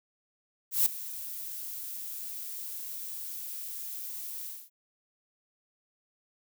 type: noise with ADSR envelope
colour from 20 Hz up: violet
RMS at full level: -22 dBFS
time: 0.71-4.7 s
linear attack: 150 ms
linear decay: 5 ms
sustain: -17 dB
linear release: 240 ms
effects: none